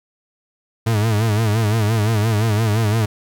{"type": "tone with vibrato", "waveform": "40% pulse", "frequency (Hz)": 108.7, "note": "A2", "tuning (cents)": -21, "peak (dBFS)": -14, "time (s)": [0.86, 3.06], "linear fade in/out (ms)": 10, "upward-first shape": "sine", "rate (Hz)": 5.8, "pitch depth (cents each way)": 99, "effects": ["9-bit"]}